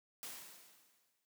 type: noise with exponential decay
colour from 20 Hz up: white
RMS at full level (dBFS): -45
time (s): 0.23-1.25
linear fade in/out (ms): 0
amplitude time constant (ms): 220
effects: noise-tail reverb RT60 0.1 s tail -18 dB re dry + high-pass 150 Hz 12 dB/octave